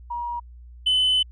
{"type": "tone pair in turn", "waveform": "sine", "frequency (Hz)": [954, 3023], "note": ["A#5", "F#7"], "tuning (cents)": [40, 36], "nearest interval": "octave + minor sixth", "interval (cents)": 1996, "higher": "second", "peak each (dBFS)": [-26, -15], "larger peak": "second", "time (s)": [[0.1, 0.4], [0.86, 1.23]], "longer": "second", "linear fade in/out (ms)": 10, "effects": ["tanh soft clip ceiling -15 dBFS", "added 60 Hz sine -41 dBFS peak until 1.31 s"]}